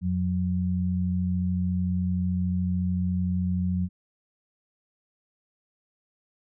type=tone pair together; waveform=sine; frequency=88.21 / 181.8 Hz; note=F2 / F#3; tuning=+18 / -30 cents; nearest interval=octave + minor second; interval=1252 cents; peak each=-27 / -25 dBFS; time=0.01-3.89 s; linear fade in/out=50 ms; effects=none